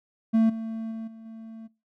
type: tone with level steps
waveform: triangle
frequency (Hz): 223.9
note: A3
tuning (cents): +30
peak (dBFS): -15 / -28 / -30 / -40 / -37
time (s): 0.33-1.68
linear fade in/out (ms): 20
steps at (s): 0.49 / 0.91 / 1.07 / 1.25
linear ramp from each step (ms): 10
effects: noise-tail reverb RT60 0.3 s tail -23 dB re dry